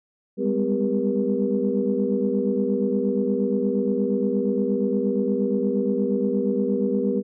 sine tone cluster, 197.5 / 206 / 254.5 / 399.9 / 479.7 Hz, G3 / G#3 / C4 / G4 / A#4, +13 / -14 / -48 / +35 / +50 cents, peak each -26 dBFS, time 0.37-7.23 s, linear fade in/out 50 ms, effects tanh soft clip ceiling -8 dBFS

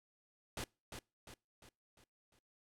pink noise with echo, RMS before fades -42 dBFS, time 0.57-0.64 s, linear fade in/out 2 ms, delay 350 ms, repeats 5, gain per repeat -6 dB, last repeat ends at 2.39 s, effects noise-tail reverb RT60 0.3 s tail -25 dB re dry + low-pass 11000 Hz 12 dB/octave

